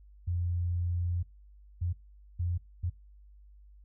sine tone bursts at uneven times, 87.31 Hz, F2, in tune, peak -28 dBFS, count 4, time 0.27-1.23 / 1.81-1.93 / 2.39-2.58 / 2.83-2.9 s, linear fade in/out 10 ms, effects noise-tail reverb RT60 0.2 s tail -20 dB re dry + added 50 Hz sine -52 dBFS peak until 3.84 s

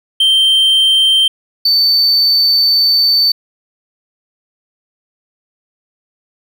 triangle tone pair in turn, 3136 / 4539 Hz, G7 / C#8, 0 / +40 cents, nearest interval tritone, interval 640 cents, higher second, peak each -6 / -7 dBFS, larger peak first, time 0.2-1.28 / 1.65-3.32 s, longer second, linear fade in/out 5 ms, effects none

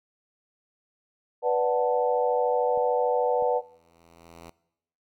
sine chord, B minor seventh, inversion none, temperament equal, 493.9 / 587.3 / 740 / 880 Hz, B4 / D5 / F#5 / A5, 0 / 0 / 0 / 0 cents, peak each -23 / -28 / -28 / -29 dBFS, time 1.42-3.62 s, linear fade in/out 50 ms
clicks, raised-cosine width 2 ms, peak -32 dBFS, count 2, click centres 2.775 / 3.424 s
5% pulse tone with exponential growth, 84 Hz, E2, 33 cents sharp, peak -31 dBFS, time 3.16-4.5 s, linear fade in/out 5 ms, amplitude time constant 290 ms
effects noise-tail reverb RT60 0.8 s tail -21 dB re dry

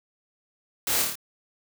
white noise with echo, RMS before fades -27 dBFS, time 0.87-1.02 s, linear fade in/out 2 ms, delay 27 ms, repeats 5, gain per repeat -2 dB, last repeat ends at 1.155 s, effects none

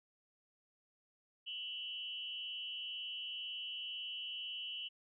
sine tone with amplitude modulation, 2960 Hz, F#7, in tune, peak -37 dBFS, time 1.46-4.89 s, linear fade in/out 20 ms, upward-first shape sine, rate 242 Hz, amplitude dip 85%, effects none

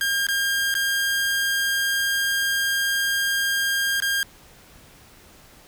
sawtooth tone with dropouts, 1609 Hz, G6, 45 cents sharp, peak -17 dBFS, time 0.01-4.23 s, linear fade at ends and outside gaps 1 ms, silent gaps 0.268-0.286 / 0.741-0.751 / 4.002-4.022 s, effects pink hiss -50 dBFS RMS until 5.67 s

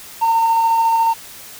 triangle tone with tremolo, 911 Hz, A#5, 40 cents flat, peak -8 dBFS, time 0.21-1.14 s, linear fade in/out 20 ms, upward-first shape square, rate 14 Hz, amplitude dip 25%, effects tanh soft clip ceiling -8 dBFS + white hiss -37 dBFS RMS until 1.59 s

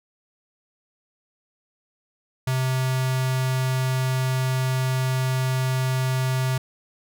square tone with notch filter, 130 Hz, C3, 11 cents flat, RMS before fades -23 dBFS, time 2.47-6.58 s, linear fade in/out 5 ms, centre 300 Hz, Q 0.69, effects none

